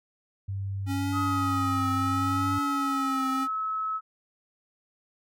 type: tone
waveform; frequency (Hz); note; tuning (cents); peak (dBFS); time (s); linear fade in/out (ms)
sine; 98; G2; 0; -29; 0.48-2.59; 10
type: tone with vibrato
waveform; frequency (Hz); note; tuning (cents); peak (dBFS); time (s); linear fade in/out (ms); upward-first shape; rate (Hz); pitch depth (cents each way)
square; 274.3; C#4; -18; -29; 0.86-3.48; 50; triangle; 0.72; 65
type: tone with pitch glide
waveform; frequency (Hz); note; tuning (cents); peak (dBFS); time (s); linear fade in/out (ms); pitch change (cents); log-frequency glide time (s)
sine; 1263 to 1293.3; D#6 to E6; +26 to -33; -27; 1.12-4.01; 50; +41; 1.65-1.96
effects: none